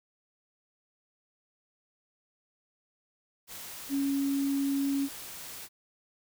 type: tone in noise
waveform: sine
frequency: 277.2 Hz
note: C#4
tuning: in tune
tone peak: -26 dBFS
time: 3.89-5.09 s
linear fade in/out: 50 ms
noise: white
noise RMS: -43 dBFS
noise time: 3.47-5.69 s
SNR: +14 dB
effects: none